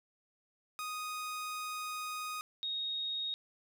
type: tone pair in turn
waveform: sawtooth / sine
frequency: 1244.5 / 3743 Hz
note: D#6 / A#7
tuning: 0 / +6 cents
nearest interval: octave + perfect fifth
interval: 1906 cents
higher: second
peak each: -34 / -34 dBFS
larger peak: neither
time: 0.79-2.41 / 2.63-3.34 s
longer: first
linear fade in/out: 0 ms
effects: none